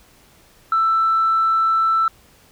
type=tone; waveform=sine; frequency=1327 Hz; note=E6; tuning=11 cents sharp; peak=-13 dBFS; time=0.72-2.08 s; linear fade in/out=2 ms; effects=tanh soft clip ceiling -10 dBFS + pink hiss -52 dBFS RMS until 2.51 s